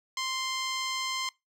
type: tone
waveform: 10% pulse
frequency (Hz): 1046.5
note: C6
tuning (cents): 0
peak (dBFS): -21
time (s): 0.17-1.29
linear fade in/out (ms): 2
effects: noise-tail reverb RT60 0.2 s tail -22 dB re dry + low-pass 9000 Hz 12 dB/octave